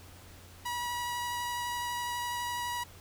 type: tone with vibrato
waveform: sawtooth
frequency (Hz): 967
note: B5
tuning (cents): -37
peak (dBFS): -29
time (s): 0.65-2.84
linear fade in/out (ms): 10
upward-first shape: sine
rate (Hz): 12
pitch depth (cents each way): 9
effects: added 89 Hz sine -53 dBFS peak until 3 s + pink hiss -54 dBFS RMS until 3 s